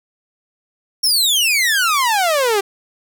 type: exponential sweep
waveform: sawtooth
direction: down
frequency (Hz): 5580 to 385.1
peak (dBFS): -10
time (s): 1.03-2.61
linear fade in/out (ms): 10
effects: none